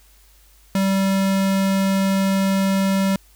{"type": "tone", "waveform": "square", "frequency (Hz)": 193.8, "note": "G3", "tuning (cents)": -20, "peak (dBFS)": -17, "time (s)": [0.75, 3.16], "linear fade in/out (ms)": 2, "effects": ["added 50 Hz sine -51 dBFS peak until 3.35 s", "white hiss -55 dBFS RMS until 3.35 s"]}